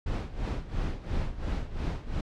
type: noise with tremolo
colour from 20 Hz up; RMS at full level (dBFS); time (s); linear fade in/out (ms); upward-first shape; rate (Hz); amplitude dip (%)
brown; -28; 0.06-2.21; 5; sine; 2.9; 80
effects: low-pass 5000 Hz 12 dB/octave